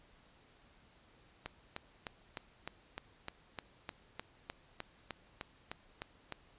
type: click train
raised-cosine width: 0.3 ms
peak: -24 dBFS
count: 17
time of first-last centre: 1.46-6.323 s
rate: 3.29 Hz
effects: pink hiss -65 dBFS RMS until 6.58 s + resampled to 8000 Hz